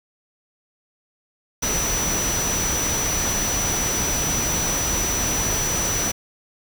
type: tone in noise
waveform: sine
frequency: 5920 Hz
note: F#8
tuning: in tune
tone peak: -23 dBFS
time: 1.62-6.12 s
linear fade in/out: 10 ms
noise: pink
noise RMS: -25 dBFS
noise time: 1.62-6.12 s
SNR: -1 dB
effects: none